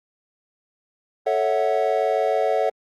triangle chord, F# minor seventh, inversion first, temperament equal with one note detuned, 440 / 554.4 / 653.2 / 740 Hz, A4 / C#5 / E5 / F#5, 0 / 0 / -16 / 0 cents, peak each -22 dBFS, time 1.26-2.7 s, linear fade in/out 10 ms, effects Opus 48 kbps

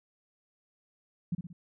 sine tone with echo, 173.4 Hz, F3, 12 cents flat, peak -27 dBFS, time 1.32-1.35 s, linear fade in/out 5 ms, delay 60 ms, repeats 3, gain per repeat -6 dB, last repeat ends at 1.53 s, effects none

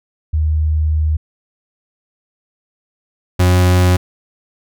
sine / 40% pulse tone pair in turn, 77.4 / 90.49 Hz, D#2 / F#2, -9 / -38 cents, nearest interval minor third, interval 271 cents, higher second, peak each -12 / -8 dBFS, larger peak second, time 0.33-1.17 / 3.39-3.97 s, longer first, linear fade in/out 10 ms, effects none

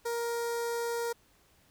sawtooth tone with notch filter, 469 Hz, A#4, 11 cents sharp, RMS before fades -33 dBFS, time 0.05-1.13 s, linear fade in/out 10 ms, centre 2800 Hz, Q 1.1, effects pink hiss -65 dBFS RMS until 1.7 s

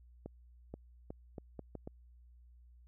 accelerating click train, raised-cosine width 2 ms, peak -30 dBFS, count 7, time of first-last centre 0.26-1.875 s, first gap 480 ms, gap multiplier 0.76, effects added 60 Hz sine -57 dBFS peak until 2.87 s

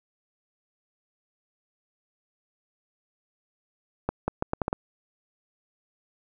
accelerating click train, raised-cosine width 1 ms, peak -11 dBFS, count 7, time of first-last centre 4.09-4.729 s, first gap 190 ms, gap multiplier 0.76, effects none

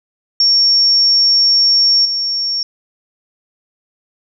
sine tone with level steps, 5500 Hz, F8, 27 cents flat, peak -8 / -15 dBFS, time 0.4-2.63 s, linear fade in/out 2 ms, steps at 2.05 s, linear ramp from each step 5 ms, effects none

